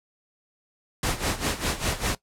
pink noise with tremolo, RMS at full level -24 dBFS, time 1.03-2.15 s, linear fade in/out 2 ms, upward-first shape sine, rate 5 Hz, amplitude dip 80%, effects noise-tail reverb RT60 0.1 s tail -18 dB re dry + low-pass 11000 Hz 12 dB/octave

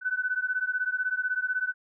sine beating tone pair, 1495 / 1511 Hz, F#6 / F#6, +17 / +36 cents, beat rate 16 Hz, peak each -29 dBFS, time 0.01-1.74 s, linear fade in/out 50 ms, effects none

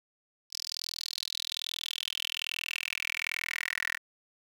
10% pulse tone with high-pass filter sweep, 41.2 Hz, E1, in tune, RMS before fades -36 dBFS, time 0.5-3.99 s, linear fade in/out 50 ms, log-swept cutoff 5100 to 1800 Hz, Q 6.7, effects 9-bit

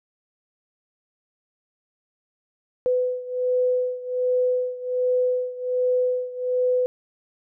sine beating tone pair, 501 / 502.3 Hz, B4 / B4, +25 / +29 cents, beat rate 1.3 Hz, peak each -22 / -25 dBFS, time 2.86-6.86 s, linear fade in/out 0 ms, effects none

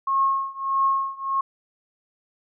sine tone with tremolo, 1085 Hz, C#6, 37 cents flat, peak -16 dBFS, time 0.07-1.41 s, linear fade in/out 5 ms, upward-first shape triangle, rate 1.6 Hz, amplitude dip 95%, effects none

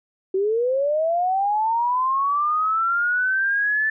sine linear sweep, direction up, 371.3 to 1760 Hz, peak -18 dBFS, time 0.34-3.9 s, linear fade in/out 5 ms, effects none

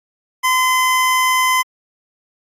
25% pulse tone, 1025 Hz, C6, 36 cents flat, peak -9 dBFS, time 0.43-1.63 s, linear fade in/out 20 ms, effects AAC 64 kbps

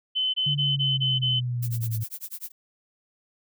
sine tone bursts, 3043 Hz, F#7, 48 cents sharp, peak -22 dBFS, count 6, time 0.15-1.405 s, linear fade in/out 20 ms, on 190 ms, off 23 ms
sine linear sweep, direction down, 146.83 to 110 Hz, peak -25 dBFS, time 0.46-2.04 s, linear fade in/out 10 ms
violet noise with tremolo, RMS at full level -34 dBFS, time 1.62-2.52 s, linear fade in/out 10 ms, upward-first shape sine, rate 10 Hz, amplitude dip 100%
effects none

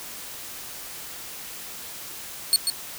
25% pulse tone with echo, 4375 Hz, C#8, 24 cents flat, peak -10 dBFS, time 2.53-2.56 s, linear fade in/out 0 ms, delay 140 ms, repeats 1, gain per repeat -6 dB, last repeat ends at 2.7 s, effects white hiss -38 dBFS RMS until 2.98 s

